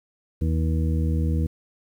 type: harmonic tone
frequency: 80 Hz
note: D#2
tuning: 49 cents sharp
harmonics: 1 / 2 / 3 / 4 / 6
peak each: -21 / -27 / -31 / -33 / -37 dBFS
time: 0.41-1.47 s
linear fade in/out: 10 ms
effects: 9-bit